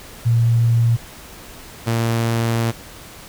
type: tone pair in turn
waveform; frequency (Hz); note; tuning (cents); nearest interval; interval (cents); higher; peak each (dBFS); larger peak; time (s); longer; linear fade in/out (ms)
sine / sawtooth; 116.54 / 115.33; A#2 / A#2; 0 / -18; unison; 18; first; -12 / -13; first; 0.25-0.97 / 1.86-2.72; second; 20
effects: pink hiss -39 dBFS RMS until 3.28 s